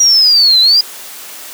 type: linear two-way sweep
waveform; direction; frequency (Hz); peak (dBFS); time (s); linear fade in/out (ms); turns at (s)
sine; down then up; 5770 to 3951 to 4951; -5; 0-0.81; 5; 0.6
effects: white hiss -30 dBFS RMS until 1.53 s + high-pass 300 Hz 12 dB/octave